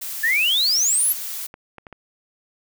blue noise, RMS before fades -30 dBFS, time 0.01-1.47 s, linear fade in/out 10 ms
sine exponential sweep, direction up, 1720 to 11950 Hz, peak -16 dBFS, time 0.23-1.13 s, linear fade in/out 10 ms
clicks, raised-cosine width 0.5 ms, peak -24 dBFS, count 4, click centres 1.541 / 1.783 / 1.868 / 1.927 s
effects none

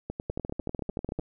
two click trains, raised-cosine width 2 ms, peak -19 / -19 dBFS, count 12 / 13, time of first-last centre 0.1-1.189 / 0.3-1.196 s, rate 10.1 / 13.4 Hz, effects none

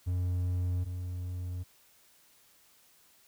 triangle tone pair in turn, 89.7 / 89.7 Hz, F2 / F2, +47 / +47 cents, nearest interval unison, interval 0 cents, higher neither, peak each -26 / -32 dBFS, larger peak first, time 0.06-0.85 / 0.85-1.64 s, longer neither, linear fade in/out 20 ms, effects white hiss -63 dBFS RMS until 3.27 s

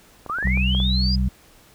clicks, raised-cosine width 1 ms, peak -21 dBFS, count 8, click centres 0.263 / 0.298 / 0.386 / 0.427 / 0.473 / 0.574 / 0.749 / 0.802 s
sine linear sweep, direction up, 1120 to 4978 Hz, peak -23 dBFS, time 0.29-1.16 s, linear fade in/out 10 ms
harmonic tone, 63.4 Hz, B1, 46 cents sharp, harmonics 1 / 2 / 3, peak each -19 / -27 / -24 dBFS, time 0.44-1.29 s, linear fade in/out 10 ms
effects pink hiss -52 dBFS RMS until 1.74 s

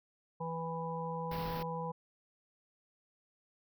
harmonic tone, 164.81 Hz, E3, in tune, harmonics 1 / 3 / 5 / 6, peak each -40 / -41 / -44 / -41 dBFS, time 0.4-1.92 s, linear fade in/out 10 ms
pink band-stop noise, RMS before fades -44 dBFS, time 1.31-1.63 s, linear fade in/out 5 ms, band 5400 to 12000 Hz, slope 96 dB/octave
effects none

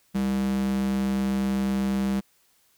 square tone with high-pass filter, 66 Hz, C2, 16 cents sharp, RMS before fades -25 dBFS, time 0.14-2.21 s, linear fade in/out 20 ms, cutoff 170 Hz, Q 8.2, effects white hiss -64 dBFS RMS until 2.77 s

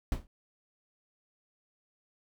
brown noise with exponential decay, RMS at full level -25 dBFS, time 0.12-0.27 s, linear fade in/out 1 ms, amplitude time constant 32 ms, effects none

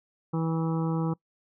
harmonic tone, 162.8 Hz, E3, 21 cents flat, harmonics 1 / 2 / 3 / 5 / 6 / 7 / 8, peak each -26 / -32 / -36 / -40 / -42 / -43 / -44 dBFS, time 0.33-1.14 s, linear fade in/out 10 ms, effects noise-tail reverb RT60 0.1 s tail -23 dB re dry

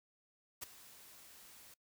white noise with ADSR envelope, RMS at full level -41 dBFS, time 0.61-1.74 s, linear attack 21 ms, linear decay 11 ms, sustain -17 dB, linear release 4 ms, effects noise-tail reverb RT60 0.1 s tail -22 dB re dry

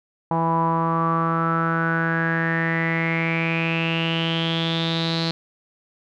sawtooth tone with low-pass filter sweep, 164.81 Hz, E3, in tune, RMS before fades -22 dBFS, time 0.31-5.31 s, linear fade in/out 0 ms, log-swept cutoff 910 to 4200 Hz, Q 9.1, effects none

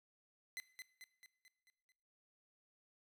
sawtooth tone with echo, 2031 Hz, B6, 48 cents sharp, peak -39 dBFS, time 0.57-0.6 s, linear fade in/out 0 ms, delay 220 ms, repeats 6, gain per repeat -5 dB, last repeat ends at 1.92 s, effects noise-tail reverb RT60 0.8 s tail -18 dB re dry

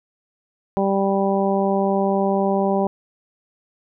harmonic tone, 196 Hz, G3, in tune, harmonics 1 / 2 / 3 / 4 / 5, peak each -21 / -22 / -23 / -24 / -29 dBFS, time 0.77-2.87 s, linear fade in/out 0 ms, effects none

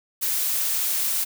blue noise, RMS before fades -24 dBFS, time 0.21-1.25 s, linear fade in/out 20 ms, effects none

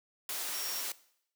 sine tone in noise, 5580 Hz, F8, 2 cents flat, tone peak -40 dBFS, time 0.54-0.81 s, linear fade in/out 2 ms, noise white, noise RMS -37 dBFS, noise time 0.29-0.92 s, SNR -6 dB, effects noise-tail reverb RT60 0.7 s tail -19 dB re dry + high-pass 400 Hz 12 dB/octave

